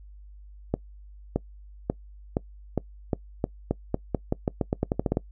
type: accelerating click train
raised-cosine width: 2 ms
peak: -10 dBFS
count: 20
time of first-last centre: 0.74-5.171 s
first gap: 620 ms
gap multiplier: 0.87
effects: noise-tail reverb RT60 0.1 s tail -22 dB re dry + added 50 Hz sine -44 dBFS peak until 5.31 s